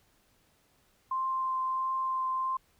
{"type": "tone with vibrato", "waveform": "sine", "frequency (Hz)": 1046.5, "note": "C6", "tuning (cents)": 0, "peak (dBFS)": -28, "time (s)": [1.11, 2.57], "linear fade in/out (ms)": 5, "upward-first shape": "triangle", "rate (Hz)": 1.5, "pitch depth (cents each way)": 10, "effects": ["pink hiss -68 dBFS RMS until 2.79 s"]}